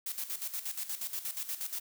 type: noise with tremolo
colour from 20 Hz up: blue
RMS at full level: -36 dBFS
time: 0.06-1.8 s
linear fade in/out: 5 ms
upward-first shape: square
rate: 8.4 Hz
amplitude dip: 70%
effects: none